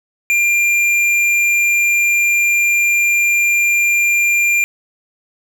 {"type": "tone with tanh clipping", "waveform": "triangle", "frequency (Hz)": 2390, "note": "D7", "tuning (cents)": 30, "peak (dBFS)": -13, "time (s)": [0.3, 4.64], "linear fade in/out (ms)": 0, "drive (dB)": 16, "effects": []}